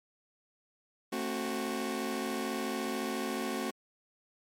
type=chord; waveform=sawtooth; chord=F# diminished; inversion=first; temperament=just; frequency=222 / 266.4 / 370 Hz; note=A3 / C4 / F#4; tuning=+16 / +31 / 0 cents; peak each=-33 dBFS; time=1.12-3.71 s; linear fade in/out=10 ms; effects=MP3 64 kbps